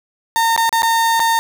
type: tone with dropouts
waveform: 35% pulse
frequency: 913 Hz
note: A#5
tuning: 36 cents flat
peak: -11 dBFS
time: 0.36-1.39 s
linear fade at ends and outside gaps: 0 ms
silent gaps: 0.563-0.577 / 0.693-0.727 / 0.821-0.831 / 1.195-1.201 s
effects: none